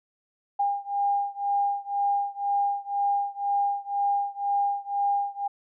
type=beating tone pair; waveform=sine; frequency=805 / 807 Hz; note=G5 / G#5; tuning=+46 / -50 cents; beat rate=2 Hz; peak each=-26 / -27 dBFS; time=0.59-5.48 s; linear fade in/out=10 ms; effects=none